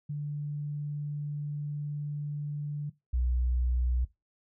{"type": "tone pair in turn", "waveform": "sine", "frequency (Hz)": [146.83, 61.73], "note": ["D3", "B1"], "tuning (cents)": [0, 0], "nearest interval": "octave + minor third", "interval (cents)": 1500, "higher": "first", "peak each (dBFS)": [-31, -24], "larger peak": "second", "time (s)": [[0.09, 2.9], [3.13, 4.05]], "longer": "first", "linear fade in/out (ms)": 10, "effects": ["noise-tail reverb RT60 0.2 s tail -18 dB re dry", "tanh soft clip ceiling -21 dBFS"]}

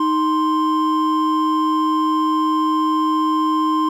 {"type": "tone pair together", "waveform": "triangle", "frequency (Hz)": [312.1, 1047.5], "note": ["D#4", "C6"], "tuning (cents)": [5, 2], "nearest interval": "octave + major sixth", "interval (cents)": 2097, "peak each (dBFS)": -16, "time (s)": [0, 3.89], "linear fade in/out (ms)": 5, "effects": []}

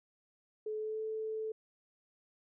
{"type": "tone with pitch glide", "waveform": "sine", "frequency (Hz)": [430.3, 437.8], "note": ["A4", "A4"], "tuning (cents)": [-39, -9], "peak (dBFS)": -35, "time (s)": [0.66, 1.52], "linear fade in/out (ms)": 5, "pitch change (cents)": 30, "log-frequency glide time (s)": [0.77, 1.02], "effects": []}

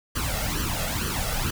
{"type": "noise with flanger", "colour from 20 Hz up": "pink", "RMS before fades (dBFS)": -27, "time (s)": [0.15, 1.51], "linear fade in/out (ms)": 10, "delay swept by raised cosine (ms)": [0.66, 1.53], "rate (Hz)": 2.2, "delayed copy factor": 0.75, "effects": []}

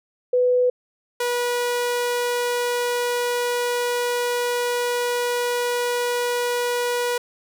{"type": "tone pair in turn", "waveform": ["sine", "sawtooth"], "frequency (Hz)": [497.3, 485.7], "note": ["B4", "B4"], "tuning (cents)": [12, -29], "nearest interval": "unison", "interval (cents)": 41, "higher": "first", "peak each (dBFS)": [-15, -17], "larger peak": "first", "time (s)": [[0.33, 0.7], [1.2, 7.18]], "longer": "second", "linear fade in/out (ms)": 5, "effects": []}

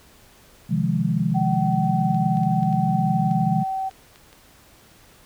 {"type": "chord", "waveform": "sine", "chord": "F minor seventh", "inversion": "second", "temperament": "equal", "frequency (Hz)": [130.81, 155.56, 174.61, 207.7], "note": ["C3", "Eb3", "F3", "Ab3"], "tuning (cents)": [0, 0, 0, 0], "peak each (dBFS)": [-26, -24, -23, -25], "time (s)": [0.69, 3.64], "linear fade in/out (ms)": 20}
{"type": "tone with pitch glide", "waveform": "sine", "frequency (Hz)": [761, 766.3], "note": ["F#5", "G5"], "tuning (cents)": [48, -40], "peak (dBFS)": -23, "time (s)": [1.34, 3.9], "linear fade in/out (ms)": 20, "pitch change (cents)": 12, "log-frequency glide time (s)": [2.57, 3.75]}
{"type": "clicks", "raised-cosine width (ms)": 0.2, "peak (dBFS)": -29, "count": 9, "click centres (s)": [2.146, 2.371, 2.434, 2.631, 2.728, 3.312, 3.912, 4.159, 4.329]}
{"effects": ["pink hiss -52 dBFS RMS until 5.25 s"]}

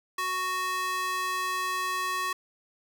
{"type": "tone with high-pass filter", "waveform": "square", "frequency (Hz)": 370, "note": "F#4", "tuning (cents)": 0, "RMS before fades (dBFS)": -30, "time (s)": [0.18, 2.33], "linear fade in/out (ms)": 5, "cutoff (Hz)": 1200, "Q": 1.8, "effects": []}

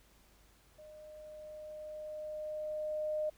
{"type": "tone with level ramp", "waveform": "sine", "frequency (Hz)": 612, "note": "D#5", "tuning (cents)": -29, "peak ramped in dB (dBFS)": [-51, -31], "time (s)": [0.78, 3.3], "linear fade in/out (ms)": 10, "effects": ["added 50 Hz sine -66 dBFS peak until 3.37 s", "pink hiss -66 dBFS RMS until 3.37 s"]}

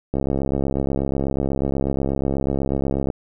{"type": "click train", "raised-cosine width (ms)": 2, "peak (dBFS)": -9, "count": 203, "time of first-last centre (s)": [0.14, 3.102], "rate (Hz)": 68.2, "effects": []}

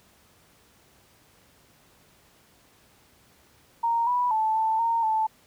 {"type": "tone with pitch steps", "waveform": "sine", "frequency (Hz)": [929, 982, 875, 884, 921, 877], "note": ["A#5", "B5", "A5", "A5", "A#5", "A5"], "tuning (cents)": [-6, -10, -10, 8, -21, -6], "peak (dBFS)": -21, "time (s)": [3.83, 5.27], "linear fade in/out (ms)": 10, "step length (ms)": 240, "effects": ["pink hiss -59 dBFS RMS until 5.46 s", "high-pass 60 Hz 12 dB/octave"]}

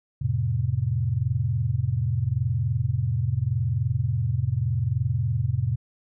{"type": "chord", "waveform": "sine", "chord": "F major", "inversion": "none", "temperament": "equal", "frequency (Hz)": [87.31, 110, 130.81], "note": ["F2", "A2", "C3"], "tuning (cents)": [0, 0, 0], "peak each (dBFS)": [-29, -25, -25], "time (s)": [0.21, 5.76], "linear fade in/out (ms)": 10, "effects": []}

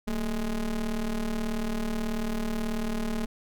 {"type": "ring-modulated tone", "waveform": "square", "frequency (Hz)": 103.83, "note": "G#2", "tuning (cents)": 0, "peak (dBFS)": -25, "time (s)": [0.07, 3.26], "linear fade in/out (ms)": 10, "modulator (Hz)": 123, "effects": []}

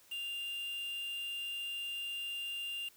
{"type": "tone with quantisation", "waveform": "triangle", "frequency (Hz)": 2794, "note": "F7", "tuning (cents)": 0, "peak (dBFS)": -36, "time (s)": [0.11, 2.89], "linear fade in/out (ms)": 10, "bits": 8, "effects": ["white hiss -63 dBFS RMS until 2.96 s"]}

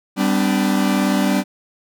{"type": "chord", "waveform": "45% pulse", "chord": "G major", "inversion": "none", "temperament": "equal with one note detuned", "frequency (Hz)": [196, 253.2, 293.7], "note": ["G3", "B3", "D4"], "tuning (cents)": [0, 43, 0], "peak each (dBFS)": [-18, -21, -21], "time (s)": [0.16, 1.44], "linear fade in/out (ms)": 50, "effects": []}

